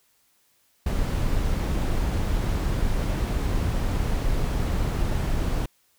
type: noise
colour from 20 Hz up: brown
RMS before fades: -24 dBFS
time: 0.86-5.66 s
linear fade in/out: 5 ms
effects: white hiss -65 dBFS RMS until 5.98 s